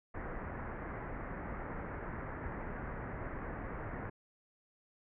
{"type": "low-pass noise", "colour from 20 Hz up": "pink", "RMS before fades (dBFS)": -42, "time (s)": [0.14, 4.1], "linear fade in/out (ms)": 10, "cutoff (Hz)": 2000, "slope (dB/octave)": 48, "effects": []}